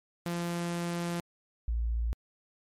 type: tone pair in turn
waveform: sawtooth / sine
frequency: 172.2 / 57.32 Hz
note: F3 / A#1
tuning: -24 / -28 cents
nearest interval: octave + perfect fifth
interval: 1904 cents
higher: first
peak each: -27 dBFS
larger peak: neither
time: 0.26-1.2 / 1.68-2.13 s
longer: first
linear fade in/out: 0 ms
effects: MP3 64 kbps